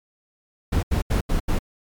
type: noise bursts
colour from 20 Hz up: brown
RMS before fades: -20 dBFS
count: 5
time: 0.72-1.59 s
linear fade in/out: 10 ms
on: 110 ms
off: 80 ms
effects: MP3 96 kbps